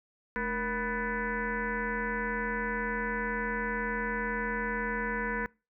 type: tone with frequency modulation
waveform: sine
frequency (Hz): 983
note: B5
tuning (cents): -8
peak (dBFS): -29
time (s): 0.36-5.46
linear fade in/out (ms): 0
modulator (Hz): 256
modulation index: 3.7
effects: noise-tail reverb RT60 0.3 s tail -24 dB re dry